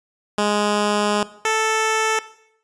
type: tone pair in turn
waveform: 10% pulse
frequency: 207.7 / 440.1 Hz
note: G#3 / A4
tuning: 0 / 0 cents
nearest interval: octave + minor second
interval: 1300 cents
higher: second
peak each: -9 dBFS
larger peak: neither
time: 0.38-1.23 / 1.45-2.19 s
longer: first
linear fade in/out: 2 ms
effects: noise-tail reverb RT60 0.7 s tail -17 dB re dry + resampled to 22050 Hz